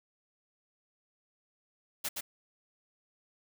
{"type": "noise with echo", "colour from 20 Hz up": "white", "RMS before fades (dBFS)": -34, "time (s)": [2.04, 2.09], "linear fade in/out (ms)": 10, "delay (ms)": 120, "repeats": 1, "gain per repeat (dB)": -3, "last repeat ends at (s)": 2.21, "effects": []}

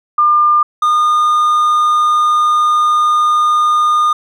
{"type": "tone pair in turn", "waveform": ["sine", "triangle"], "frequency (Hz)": [1200, 1218.9], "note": ["D6", "D#6"], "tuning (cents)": [37, -36], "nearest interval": "unison", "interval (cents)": 27, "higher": "second", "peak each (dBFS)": -7, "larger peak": "neither", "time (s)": [[0.18, 0.63], [0.82, 4.13]], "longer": "second", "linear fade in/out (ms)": 5, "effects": []}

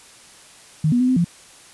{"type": "tone with pitch steps", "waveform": "sine", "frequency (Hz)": [155.5, 242.9, 252.5, 257, 172.3], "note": ["D#3", "B3", "B3", "C4", "F3"], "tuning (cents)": [-1, -29, 39, -31, -23], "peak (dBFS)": -14, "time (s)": [0.84, 1.245], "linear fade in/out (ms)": 5, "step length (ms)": 81, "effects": ["white hiss -46 dBFS RMS until 1.73 s", "resampled to 24000 Hz"]}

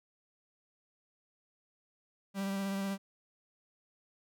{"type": "tone with vibrato", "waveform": "45% pulse", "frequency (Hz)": 196, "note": "G3", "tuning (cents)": 0, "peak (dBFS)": -33, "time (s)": [2.34, 2.98], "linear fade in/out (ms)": 50, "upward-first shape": "triangle", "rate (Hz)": 16, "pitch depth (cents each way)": 21, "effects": []}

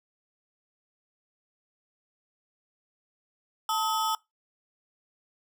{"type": "ring-modulated tone", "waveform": "square", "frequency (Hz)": 1081, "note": "C#6", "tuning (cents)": -44, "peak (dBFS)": -23, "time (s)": [3.69, 4.15], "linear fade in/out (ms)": 2, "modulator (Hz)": 194, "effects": ["noise-tail reverb RT60 0.2 s tail -23 dB re dry"]}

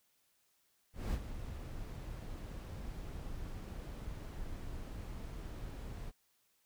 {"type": "noise with ADSR envelope", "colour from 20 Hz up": "brown", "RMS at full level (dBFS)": -34, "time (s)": [0.93, 6.12], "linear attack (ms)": 200, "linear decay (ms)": 55, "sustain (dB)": -10, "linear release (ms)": 36, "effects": ["white hiss -75 dBFS RMS until 6.65 s"]}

